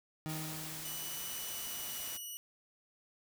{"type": "tone with exponential decay", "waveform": "30% pulse", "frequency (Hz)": 156.3, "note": "D#3", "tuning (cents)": 8, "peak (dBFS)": -34, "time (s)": [0.26, 1.78], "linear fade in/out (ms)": 0, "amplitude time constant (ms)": 330}
{"type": "noise", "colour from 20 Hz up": "white", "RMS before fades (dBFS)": -44, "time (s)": [0.28, 2.18], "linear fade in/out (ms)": 20}
{"type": "tone with pitch glide", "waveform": "5% pulse", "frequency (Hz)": [2965, 2934], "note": ["F#7", "F#7"], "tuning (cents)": [3, -15], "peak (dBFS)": -34, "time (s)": [0.85, 2.37], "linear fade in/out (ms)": 0, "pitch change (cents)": -18, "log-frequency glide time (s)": [1.24, 2.09]}
{"effects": []}